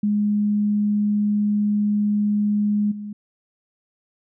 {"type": "tone with level steps", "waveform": "sine", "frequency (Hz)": 207.7, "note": "G#3", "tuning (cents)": 0, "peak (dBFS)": [-17, -29], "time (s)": [0.03, 3.13], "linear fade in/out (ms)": 5, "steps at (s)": 2.91, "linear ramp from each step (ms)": 10, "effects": []}